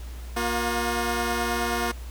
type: tone pair together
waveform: 10% pulse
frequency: 235.6 / 358.1 Hz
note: A#3 / F4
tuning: +19 / +43 cents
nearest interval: perfect fifth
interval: 724 cents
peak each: -19 dBFS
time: 0.36-1.92 s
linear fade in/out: 10 ms
effects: added 60 Hz sine -34 dBFS peak until 2.1 s + pink hiss -48 dBFS RMS until 2.1 s